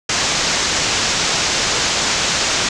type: low-pass noise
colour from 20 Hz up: white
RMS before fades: -18 dBFS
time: 0.09-2.69 s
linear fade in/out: 5 ms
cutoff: 7100 Hz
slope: 48 dB/octave
effects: none